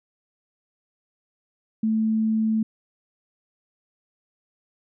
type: tone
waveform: sine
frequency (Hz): 220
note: A3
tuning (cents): 0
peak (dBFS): -19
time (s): 1.83-2.63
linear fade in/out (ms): 5
effects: none